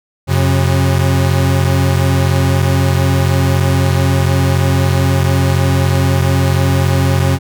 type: tone pair together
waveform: 40% pulse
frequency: 91 / 134.97 Hz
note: F#2 / C#3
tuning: -28 / -46 cents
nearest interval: perfect fifth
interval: 682 cents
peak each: -12 dBFS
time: 0.27-7.39 s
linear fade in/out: 50 ms
effects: none